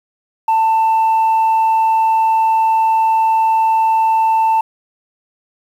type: tone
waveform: sine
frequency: 890 Hz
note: A5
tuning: 20 cents sharp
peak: -8 dBFS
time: 0.48-4.61 s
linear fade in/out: 5 ms
effects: tanh soft clip ceiling -9 dBFS + 7-bit